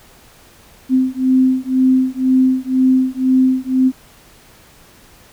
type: beating tone pair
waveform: sine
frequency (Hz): 258.3 / 260.3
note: C4 / C4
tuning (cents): -22 / -9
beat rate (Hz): 2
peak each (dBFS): -14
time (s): 0.89-3.92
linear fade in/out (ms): 50
effects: pink hiss -46 dBFS RMS until 5.32 s